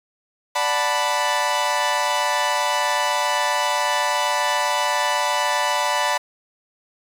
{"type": "chord", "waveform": "sawtooth", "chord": "B minor seventh", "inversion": "first", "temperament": "equal", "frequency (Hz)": [587.3, 740, 880, 987.8], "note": ["D5", "F#5", "A5", "B5"], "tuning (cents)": [0, 0, 0, 0], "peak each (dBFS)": [-22, -24, -21, -18], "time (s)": [0.55, 6.18], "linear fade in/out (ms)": 10, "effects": ["low-pass 9000 Hz 12 dB/octave", "7-bit"]}